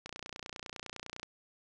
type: click train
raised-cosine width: 0.2 ms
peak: -24 dBFS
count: 36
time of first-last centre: 0.06-1.231 s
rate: 29.9 Hz
effects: resampled to 24000 Hz + 11-bit